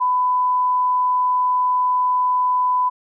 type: tone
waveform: sine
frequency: 1000 Hz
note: B5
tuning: 21 cents sharp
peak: -15 dBFS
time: 0-2.9 s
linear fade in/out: 20 ms
effects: none